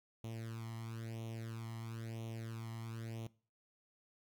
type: tone with flanger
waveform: sawtooth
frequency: 113.6 Hz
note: A#2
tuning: 44 cents flat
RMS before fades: -45 dBFS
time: 0.24-3.27 s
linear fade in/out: 0 ms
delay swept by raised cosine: 0.31 to 0.99 ms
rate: 1 Hz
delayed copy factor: +0.8
effects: noise-tail reverb RT60 0.4 s tail -21 dB re dry